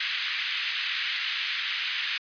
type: band-pass noise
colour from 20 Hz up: white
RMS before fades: -30 dBFS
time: 0-2.18 s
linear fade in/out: 5 ms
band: 1700 to 3600 Hz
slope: 24 dB/octave
effects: resampled to 11025 Hz